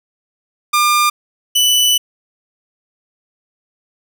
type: tone pair in turn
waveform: sawtooth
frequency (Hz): 1200 / 2979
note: D6 / F#7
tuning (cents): +37 / +11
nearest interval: octave + major third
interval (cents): 1574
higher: second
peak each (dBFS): -7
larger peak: neither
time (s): 0.73-1.1 / 1.55-1.98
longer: second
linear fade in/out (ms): 10
effects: none